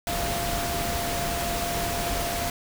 sine tone in noise, 691 Hz, F5, 19 cents flat, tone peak -30 dBFS, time 0.07-2.5 s, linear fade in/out 2 ms, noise pink, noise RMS -29 dBFS, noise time 0.07-2.5 s, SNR -4 dB, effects none

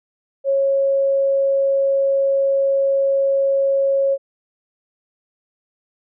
sine tone, 548 Hz, C#5, 20 cents flat, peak -14 dBFS, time 0.44-4.18 s, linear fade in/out 50 ms, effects none

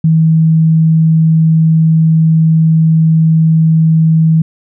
sine tone, 160.6 Hz, E3, 45 cents flat, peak -5 dBFS, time 0.04-4.42 s, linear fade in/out 5 ms, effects none

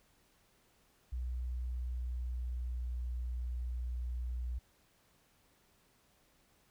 sine tone with pitch glide, 61.74 to 60.96 Hz, B1 to B1, 0 to -22 cents, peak -35 dBFS, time 1.12-4.59 s, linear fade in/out 10 ms, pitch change -22 cents, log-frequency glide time 1.43-3.02 s, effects pink hiss -70 dBFS RMS until 6.7 s

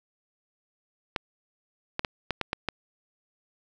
clicks, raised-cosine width 0.3 ms, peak -11 dBFS, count 7, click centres 1.162 / 1.994 / 2.048 / 2.307 / 2.413 / 2.531 / 2.687 s, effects none

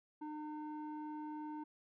square tone with low-pass filter, 303.8 Hz, D#4, 41 cents flat, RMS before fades -45 dBFS, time 0.21-1.64 s, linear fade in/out 10 ms, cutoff 900 Hz, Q 2.1, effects none

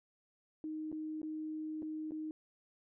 sine tone with dropouts, 311.1 Hz, D#4, in tune, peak -38 dBFS, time 0.64-2.31 s, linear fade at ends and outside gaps 1 ms, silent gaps 0.917-0.926 / 1.217-1.23 / 1.822-1.828 / 2.109-2.119 s, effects none

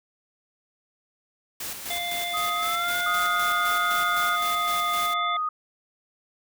white noise with tremolo, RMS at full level -33 dBFS, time 1.6-5.14 s, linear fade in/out 5 ms, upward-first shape square, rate 3.9 Hz, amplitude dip 45%
harmonic tone, 698.5 Hz, F5, in tune, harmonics 1 / 3 / 5, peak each -32 / -32 / -32 dBFS, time 1.9-5.37 s, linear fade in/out 5 ms
sine tone with pitch glide, 1253 to 1431 Hz, D#6 to F6, +12 to +42 cents, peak -26 dBFS, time 2.33-4.37 s, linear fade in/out 20 ms, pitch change +230 cents, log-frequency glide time 2.57-2.95 s
sine tone with vibrato, 1244.5 Hz, D#6, in tune, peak -24 dBFS, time 3.06-5.49 s, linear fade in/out 5 ms, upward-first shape triangle, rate 1.5 Hz, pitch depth 8 cents each way
effects none

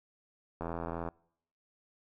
click train, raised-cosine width 1 ms, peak -23 dBFS, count 41, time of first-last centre 0.61-1.087 s, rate 83.8 Hz, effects noise-tail reverb RT60 0.7 s tail -26 dB re dry

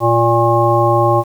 harmonic tone with a mistuned harmonic, 116.54 Hz, A#2, in tune, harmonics 1 / 3 / 5 / 7 / 9, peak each -16 / -16 / -16 / -16 / -16 dBFS, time 0-1.24 s, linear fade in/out 50 ms, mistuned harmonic 9, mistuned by +47 cents, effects 7-bit

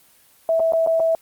sine tone with dropouts, 654 Hz, E5, 14 cents flat, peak -15 dBFS, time 0.49-1.15 s, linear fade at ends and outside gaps 1 ms, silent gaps 0.596-0.601 / 0.723-0.734 / 0.864-0.872 / 0.997-1.001 s, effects white hiss -54 dBFS RMS until 1.21 s + Opus 24 kbps

